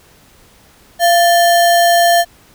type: tone with sample-and-hold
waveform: sine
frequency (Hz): 688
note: F5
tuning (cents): -26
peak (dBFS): -7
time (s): 0.99-2.25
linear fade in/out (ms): 50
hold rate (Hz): 2450
effects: pink hiss -47 dBFS RMS until 2.54 s